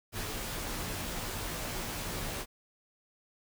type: noise with comb filter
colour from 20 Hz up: pink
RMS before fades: -37 dBFS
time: 0.12-2.46 s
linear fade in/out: 50 ms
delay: 15 ms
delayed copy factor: -0.6
effects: none